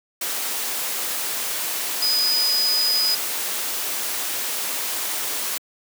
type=tone in noise; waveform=sine; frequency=4978 Hz; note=D#8; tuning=in tune; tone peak=-18 dBFS; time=2.02-3.15 s; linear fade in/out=5 ms; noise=white; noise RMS=-26 dBFS; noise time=0.21-5.58 s; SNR=+5 dB; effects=high-pass 300 Hz 12 dB/octave